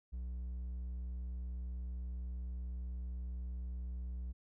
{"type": "tone with hard clipping", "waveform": "sine", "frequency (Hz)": 61.74, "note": "B1", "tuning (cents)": 0, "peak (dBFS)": -40, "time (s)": [0.12, 4.33], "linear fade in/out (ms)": 20, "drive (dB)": 3, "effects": []}